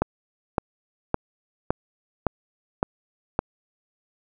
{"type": "click train", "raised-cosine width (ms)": 1, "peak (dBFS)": -6, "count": 7, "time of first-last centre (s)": [0.02, 3.391], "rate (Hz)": 1.78, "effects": []}